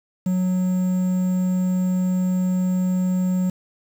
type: tone with quantisation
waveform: triangle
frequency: 183.4 Hz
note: F#3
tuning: 15 cents flat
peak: -16 dBFS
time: 0.26-3.5 s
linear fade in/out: 5 ms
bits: 7
effects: none